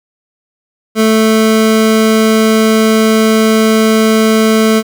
25% pulse tone, 220 Hz, A3, in tune, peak -3 dBFS, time 0.95-4.83 s, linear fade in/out 50 ms, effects 7-bit

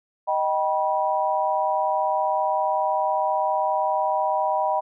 sine chord, Eb augmented, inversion none, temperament just, 622.3 / 777.8 / 972.3 Hz, Eb5 / G5 / B5, 0 / -14 / -27 cents, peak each -25 / -24 / -24 dBFS, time 0.27-4.81 s, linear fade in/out 20 ms, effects none

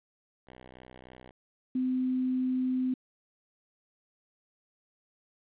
5% pulse / sine tone pair in turn, 63.3 / 256.2 Hz, B1 / C4, +43 / -36 cents, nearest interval 2 octaves, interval 2421 cents, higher second, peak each -38 / -26 dBFS, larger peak second, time 0.47-1.31 / 1.75-2.94 s, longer second, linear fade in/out 5 ms, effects resampled to 8000 Hz + 10-bit

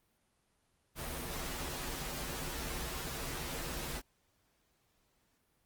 pink noise with comb filter, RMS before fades -40 dBFS, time 0.95-4.02 s, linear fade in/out 50 ms, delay 9.8 ms, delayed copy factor -1, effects pink hiss -75 dBFS RMS until 5.65 s + Opus 32 kbps

